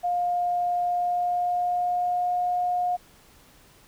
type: tone with pitch glide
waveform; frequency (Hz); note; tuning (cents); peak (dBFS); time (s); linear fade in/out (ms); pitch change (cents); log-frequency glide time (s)
sine; 708 to 716.2; F5 to F5; +23 to +43; -22; 0.03-2.97; 20; +20; 0.77-2.43
effects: pink hiss -55 dBFS RMS until 3.87 s